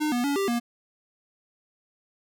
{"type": "tone with pitch steps", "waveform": "square", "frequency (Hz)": [303.7, 242.9, 283.6, 393.8, 237.2], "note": ["D#4", "B3", "C#4", "G4", "A#3"], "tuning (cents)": [-42, -29, 40, 8, 30], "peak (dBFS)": -24, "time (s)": [0, 0.6], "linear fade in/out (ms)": 20, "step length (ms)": 120, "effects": []}